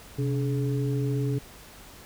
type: tone cluster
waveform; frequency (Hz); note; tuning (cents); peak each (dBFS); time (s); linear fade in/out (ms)
sine; 130.8 / 285.9 / 424.2; C3 / D4 / G#4; 0 / -46 / +37; -25 / -32 / -33; 0.18-1.39; 10
effects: added 50 Hz sine -55 dBFS peak until 2.05 s + pink hiss -48 dBFS RMS until 2.05 s